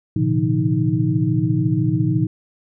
sine tone cluster, 112.7 / 126.7 / 144.6 / 170.6 / 313 Hz, A2 / B2 / D3 / F3 / D#4, +42 / +45 / -27 / -40 / +10 cents, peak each -22 dBFS, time 0.16-2.27 s, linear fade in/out 5 ms, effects none

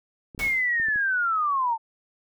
clicks, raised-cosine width 3 ms, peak -30 dBFS, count 5, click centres 0.348 / 0.379 / 0.799 / 0.885 / 0.959 s
pink noise with exponential decay, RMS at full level -31 dBFS, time 0.39-0.75 s, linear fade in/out 2 ms, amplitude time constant 78 ms
sine linear sweep, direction down, 2237 to 876 Hz, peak -21 dBFS, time 0.39-1.78 s, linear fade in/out 50 ms
effects none

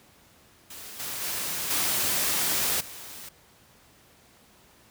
white noise with level steps, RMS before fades -42 / -34 / -31 / -26 / -42 dBFS, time 0.7-3.29 s, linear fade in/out 5 ms, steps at 0.99 / 1.21 / 1.7 / 2.8 s, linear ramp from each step 10 ms, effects pink hiss -57 dBFS RMS until 4.9 s + high-pass 60 Hz 12 dB/octave

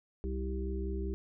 harmonic tone, 65.1 Hz, C2, 8 cents flat, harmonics 1 / 3 / 5 / 6, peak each -34 / -42 / -43 / -40 dBFS, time 0.24-1.14 s, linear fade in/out 0 ms, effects none

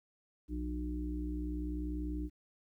harmonic tone, 60.4 Hz, B1, 38 cents flat, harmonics 1 / 3 / 5 / 6, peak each -37 / -46 / -39 / -51 dBFS, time 0.48-2.3 s, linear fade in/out 50 ms, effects 12-bit

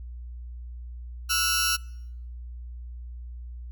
15% pulse tone cluster, 1329 / 1461 / 5600 Hz, E6 / F#6 / F8, +14 / -22 / +4 cents, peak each -21 dBFS, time 1.29-1.77 s, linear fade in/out 20 ms, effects noise-tail reverb RT60 0.8 s tail -25 dB re dry + added 60 Hz sine -36 dBFS peak until 3.71 s

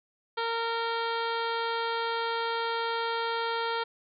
harmonic tone, 460.4 Hz, A#4, 22 cents flat, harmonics 1 / 2 / 3 / 4 / 5 / 6 / 7 / 8 / 9 / 10, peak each -33 / -32 / -34 / -41 / -43 / -49 / -40 / -44 / -44 / -48 dBFS, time 0.37-3.84 s, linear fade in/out 10 ms, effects none

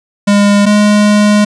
square tone pair in turn, 203.4 / 208.2 Hz, G#3 / G#3, -36 / +5 cents, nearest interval unison, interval 41 cents, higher second, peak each -6 dBFS, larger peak neither, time 0.27-0.66 / 0.66-1.45 s, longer second, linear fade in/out 10 ms, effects resampled to 22050 Hz

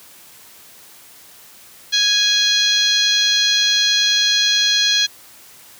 harmonic tone with a mistuned harmonic, 830.6 Hz, G#5, in tune, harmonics 2 / 3 / 4 / 5 / 6 / 7 / 8, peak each -23 / -27 / -17 / -17 / -29 / -26 / -28 dBFS, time 1.92-5.07 s, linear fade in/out 20 ms, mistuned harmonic 8, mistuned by -49 cents, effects white hiss -44 dBFS RMS until 5.79 s + high-pass 60 Hz 12 dB/octave

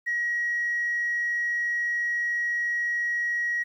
sine tone, 1903 Hz, A#6, 35 cents sharp, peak -23 dBFS, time 0.06-3.64 s, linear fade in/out 20 ms, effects tanh soft clip ceiling -20 dBFS + 10-bit

